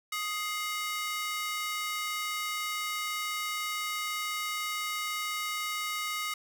sawtooth ring-modulated tone, 1678 Hz, G#6, 17 cents sharp, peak -25 dBFS, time 0.12-6.34 s, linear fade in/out 5 ms, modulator 433 Hz, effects 10-bit

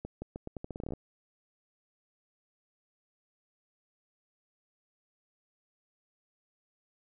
accelerating click train, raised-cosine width 2 ms, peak -25 dBFS, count 15, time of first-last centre 0.05-0.936 s, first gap 170 ms, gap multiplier 0.82, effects none

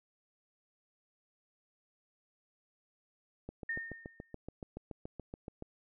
click train, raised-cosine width 2 ms, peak -29 dBFS, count 16, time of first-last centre 3.49-5.624 s, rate 7.03 Hz
sine tone with exponential decay, 1829 Hz, A#6, 33 cents flat, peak -32 dBFS, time 3.69-4.34 s, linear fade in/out 5 ms, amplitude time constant 140 ms
effects none

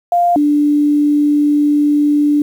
sine tone pair in turn, 698.5 / 293.7 Hz, F5 / D4, 0 / 0 cents, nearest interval octave + minor third, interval 1500 cents, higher first, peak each -9 dBFS, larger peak neither, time 0.12-0.36 / 0.36-2.42 s, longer second, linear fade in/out 2 ms, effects 7-bit

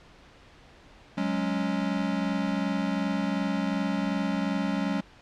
square chord, F# suspended second, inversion none, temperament equal, 185 / 207.7 / 277.2 Hz, F#3 / G#3 / C#4, 0 / 0 / 0 cents, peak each -31 dBFS, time 1.17-5.01 s, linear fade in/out 10 ms, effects pink hiss -53 dBFS RMS until 5.21 s + low-pass 4000 Hz 12 dB/octave

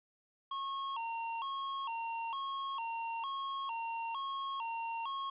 square tone with vibrato, 1000 Hz, B5, 21 cents sharp, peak -37 dBFS, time 0.51-5.3 s, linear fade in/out 5 ms, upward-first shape square, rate 1.1 Hz, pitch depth 150 cents each way, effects resampled to 8000 Hz + 11-bit

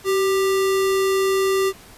sine tone with sample-and-hold, 384.5 Hz, G4, 33 cents flat, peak -16 dBFS, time 0.04-1.73 s, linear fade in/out 50 ms, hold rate 1575 Hz, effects pink hiss -45 dBFS RMS until 1.97 s + resampled to 32000 Hz

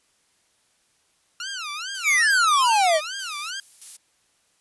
15% pulse tone with vibrato, 1368 Hz, F6, 36 cents flat, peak -23 dBFS, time 1.4-3.6 s, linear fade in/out 2 ms, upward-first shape sine, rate 2.4 Hz, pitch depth 280 cents each way
violet noise with tremolo, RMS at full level -35 dBFS, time 1.94-3.97 s, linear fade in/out 10 ms, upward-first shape square, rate 1.6 Hz, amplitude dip 70%
square exponential sweep, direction down, 2429 to 594 Hz, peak -17 dBFS, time 2.03-3.01 s, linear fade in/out 50 ms
effects white hiss -65 dBFS RMS until 4.6 s + resampled to 24000 Hz

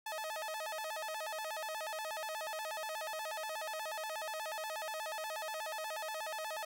sawtooth tone with vibrato, 740 Hz, F#5, in tune, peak -35 dBFS, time 0.06-6.65 s, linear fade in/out 5 ms, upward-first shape square, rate 8.3 Hz, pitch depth 280 cents each way, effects none

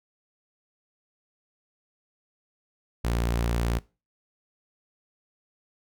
sawtooth tone, 58.27 Hz, A#1, in tune, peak -20 dBFS, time 3.04-3.79 s, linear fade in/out 10 ms, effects noise-tail reverb RT60 0.3 s tail -21 dB re dry

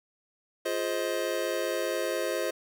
square chord, F minor seventh, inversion none, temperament just, 349.2 / 419.1 / 523.8 / 628.6 Hz, F4 / Ab4 / C5 / Eb5, 0 / +16 / +2 / +18 cents, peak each -35 / -36 / -33 / -34 dBFS, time 0.65-2.51 s, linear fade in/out 10 ms, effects none

